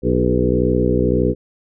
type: harmonic tone with a mistuned harmonic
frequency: 61.74 Hz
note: B1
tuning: in tune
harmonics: 1 / 2 / 3 / 4 / 5 / 6 / 7 / 8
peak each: -22 / -22 / -22 / -22 / -22 / -22 / -22 / -22 dBFS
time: 0.02-1.35 s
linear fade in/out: 50 ms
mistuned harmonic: 6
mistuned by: +38 cents
effects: none